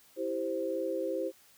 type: chord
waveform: sine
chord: C major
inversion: first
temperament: equal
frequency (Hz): 329.6 / 392 / 523.3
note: E4 / G4 / C5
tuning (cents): 0 / 0 / 0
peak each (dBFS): -36 / -36 / -33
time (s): 0.16-1.32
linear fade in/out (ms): 50
effects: white hiss -61 dBFS RMS until 1.57 s